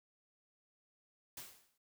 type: noise with exponential decay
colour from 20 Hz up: white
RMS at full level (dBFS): -45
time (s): 1.37-1.78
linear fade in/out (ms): 5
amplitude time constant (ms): 89
effects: none